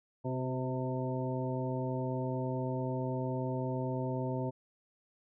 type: harmonic tone with a mistuned harmonic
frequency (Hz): 129.2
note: C3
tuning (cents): -21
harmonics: 1 / 2 / 3 / 4 / 5 / 7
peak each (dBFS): -35 / -38 / -40 / -41 / -42 / -43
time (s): 0.24-4.51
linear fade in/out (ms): 20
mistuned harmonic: 3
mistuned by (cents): -24
effects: none